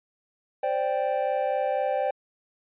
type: chord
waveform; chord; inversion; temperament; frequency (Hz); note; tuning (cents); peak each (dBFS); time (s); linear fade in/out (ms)
triangle; C suspended second; none; equal; 523.3 / 587.3 / 784; C5 / D5 / G5; 0 / 0 / 0; -26; 0.63-2.11; 5
effects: resampled to 8000 Hz